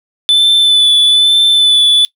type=tone with vibrato; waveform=triangle; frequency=3500 Hz; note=A7; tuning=10 cents flat; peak=-4 dBFS; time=0.29-2.05 s; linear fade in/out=0 ms; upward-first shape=sine; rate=1.1 Hz; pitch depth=22 cents each way; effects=noise-tail reverb RT60 0.1 s tail -21 dB re dry